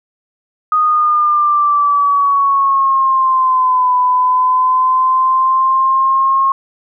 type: linear two-way sweep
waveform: sine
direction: down then up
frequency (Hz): 1244 to 998 to 1081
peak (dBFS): -9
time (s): 0.72-6.52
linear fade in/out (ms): 2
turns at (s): 3.96
effects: none